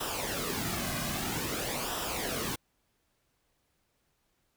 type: noise with flanger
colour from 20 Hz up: pink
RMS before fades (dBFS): -34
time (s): 0-2.56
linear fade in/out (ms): 10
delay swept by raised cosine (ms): 0.45 to 2.25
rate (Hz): 0.51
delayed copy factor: -0.65
effects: pink hiss -75 dBFS RMS until 4.56 s